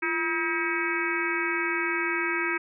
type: harmonic tone with a mistuned harmonic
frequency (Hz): 320.2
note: D#4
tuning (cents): +50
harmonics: 1 / 3 / 4 / 5 / 6 / 7 / 8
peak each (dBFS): -31 / -36 / -34 / -31 / -34 / -30 / -36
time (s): 0.02-2.58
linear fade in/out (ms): 10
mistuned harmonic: 1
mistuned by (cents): +120
effects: none